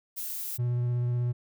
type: noise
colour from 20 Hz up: violet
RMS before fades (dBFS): -35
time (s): 0.16-0.58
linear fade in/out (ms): 20
type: tone with vibrato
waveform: triangle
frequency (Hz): 121.7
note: B2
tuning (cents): -25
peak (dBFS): -23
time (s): 0.58-1.33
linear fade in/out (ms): 20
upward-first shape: sine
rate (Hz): 16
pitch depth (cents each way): 12
effects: none